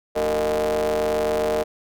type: ring-modulated tone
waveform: 40% pulse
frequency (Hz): 78.8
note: D#2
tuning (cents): +23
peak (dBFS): -16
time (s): 0.15-1.64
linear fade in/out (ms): 20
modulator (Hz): 536
effects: none